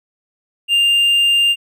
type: tone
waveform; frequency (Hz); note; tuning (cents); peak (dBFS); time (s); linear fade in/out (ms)
triangle; 2799; F7; +3; -9; 0.68-1.56; 50
effects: none